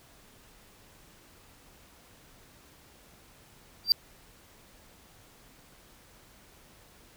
triangle tone with exponential growth, 4699 Hz, D8, in tune, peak -12 dBFS, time 3.84-3.92 s, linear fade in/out 1 ms, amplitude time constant 16 ms, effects pink hiss -57 dBFS RMS until 7.16 s

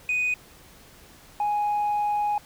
sine tone pair in turn, 2489 / 830.6 Hz, D#7 / G#5, 0 / 0 cents, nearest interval octave + perfect fifth, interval 1900 cents, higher first, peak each -20 dBFS, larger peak neither, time 0.09-0.34 / 1.4-2.38 s, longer second, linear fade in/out 2 ms, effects tanh soft clip ceiling -20 dBFS + pink hiss -51 dBFS RMS until 2.45 s

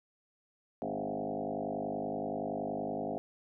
sine tone with frequency modulation, 466.2 Hz, A#4, in tune, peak -33 dBFS, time 0.82-3.18 s, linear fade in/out 0 ms, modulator 50.6 Hz, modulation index 5.5, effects none

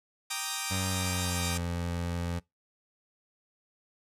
5% pulse chord, Eb major seventh, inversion first, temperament equal, 784 / 932.3 / 1174.7 / 1244.5 Hz, G5 / Bb5 / D6 / Eb6, 0 / 0 / 0 / 0 cents, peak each -25 / -26 / -27 / -24 dBFS, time 0.3-1.58 s, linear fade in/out 10 ms
25% pulse tone with pitch glide, 94 to 86.2 Hz, F#2 to F2, +28 to -22 cents, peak -27 dBFS, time 0.7-2.4 s, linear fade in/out 20 ms, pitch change -150 cents, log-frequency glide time 0.86-1.53 s
effects noise-tail reverb RT60 0.2 s tail -24 dB re dry + low-pass 12000 Hz 12 dB/octave

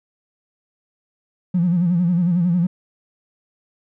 triangle tone with vibrato, 174.8 Hz, F3, 2 cents sharp, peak -11 dBFS, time 1.54-2.67 s, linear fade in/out 10 ms, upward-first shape sine, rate 11 Hz, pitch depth 87 cents each way, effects tanh soft clip ceiling -12 dBFS

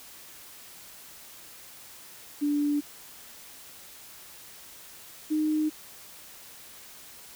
sine tone pair in turn, 291.7 / 307.6 Hz, D4 / D#4, -12 / -20 cents, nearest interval minor second, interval 92 cents, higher second, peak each -23 dBFS, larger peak neither, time 2.41-2.81 / 5.3-5.7 s, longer neither, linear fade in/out 20 ms, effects white hiss -48 dBFS RMS until 7.35 s

